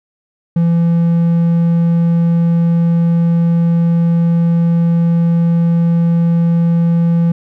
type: tone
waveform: triangle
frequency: 168.7 Hz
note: E3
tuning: 40 cents sharp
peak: -7 dBFS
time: 0.56-7.32 s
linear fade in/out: 5 ms
effects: none